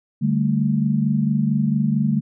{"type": "chord", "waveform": "sine", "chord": "D suspended fourth", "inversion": "none", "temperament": "just", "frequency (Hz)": [146.83, 195.78, 220.2], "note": ["D3", "G3", "A3"], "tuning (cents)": [0, -2, 2], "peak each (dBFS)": [-21, -22, -20], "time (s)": [0.21, 2.21], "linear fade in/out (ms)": 20, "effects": []}